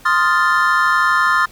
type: chord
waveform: triangle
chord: F dominant seventh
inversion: second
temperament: equal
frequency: 1046.5 / 1244.5 / 1396.9 / 1760 Hz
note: C6 / Eb6 / F6 / A6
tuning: 0 / 0 / 0 / 0 cents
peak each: -16 dBFS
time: 0.05-1.46 s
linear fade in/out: 10 ms
effects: pink hiss -45 dBFS RMS until 1.51 s